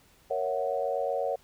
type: chord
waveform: sine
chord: F# dominant seventh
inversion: first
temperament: equal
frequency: 466.2 / 554.4 / 659.3 / 740 Hz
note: A#4 / C#5 / E5 / F#5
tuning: 0 / 0 / 0 / 0 cents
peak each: -33 / -30 / -35 / -33 dBFS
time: 0.3-1.36 s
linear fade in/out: 10 ms
effects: pink hiss -61 dBFS RMS until 1.43 s